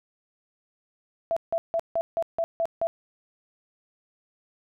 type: tone bursts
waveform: sine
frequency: 666 Hz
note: E5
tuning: 18 cents sharp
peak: -22 dBFS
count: 8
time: 1.31-2.87 s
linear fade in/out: 0 ms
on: 55 ms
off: 160 ms
effects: none